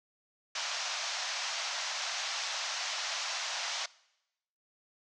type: band-pass noise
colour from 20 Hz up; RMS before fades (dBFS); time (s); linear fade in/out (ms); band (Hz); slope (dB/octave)
white; -36; 0.55-3.86; 5; 610 to 6400; 48
effects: noise-tail reverb RT60 0.9 s tail -22 dB re dry